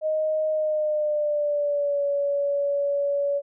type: tone with pitch glide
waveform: sine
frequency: 622.3 to 567.4 Hz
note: D#5 to C#5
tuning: 0 to +40 cents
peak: -21 dBFS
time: 0.01-3.42 s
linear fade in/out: 50 ms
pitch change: -160 cents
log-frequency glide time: 0.5-2.04 s
effects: none